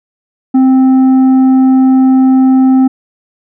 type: tone with tanh clipping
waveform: sine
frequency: 261.6 Hz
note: C4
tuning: in tune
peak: -5 dBFS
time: 0.54-2.88 s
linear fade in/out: 10 ms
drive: 6 dB
effects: none